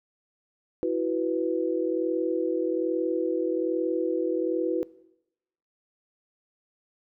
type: chord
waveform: sine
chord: E suspended second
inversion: none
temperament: just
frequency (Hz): 329.6 / 370.8 / 494.4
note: E4 / F#4 / B4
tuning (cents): 0 / +4 / +2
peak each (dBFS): -28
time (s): 0.83-4.83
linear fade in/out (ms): 0
effects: noise-tail reverb RT60 0.9 s tail -21 dB re dry